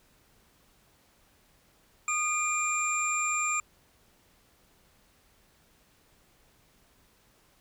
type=tone cluster; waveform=sine; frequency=1227 / 2388 / 7330 Hz; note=D#6 / D7 / A#8; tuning=-25 / +28 / -30 cents; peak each=-30 dBFS; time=2.08-3.6 s; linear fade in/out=2 ms; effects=tanh soft clip ceiling -18 dBFS + pink hiss -64 dBFS RMS until 7.6 s